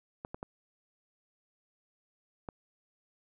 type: clicks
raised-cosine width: 1 ms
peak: -25 dBFS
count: 4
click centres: 0.249 / 0.345 / 0.429 / 2.488 s
effects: none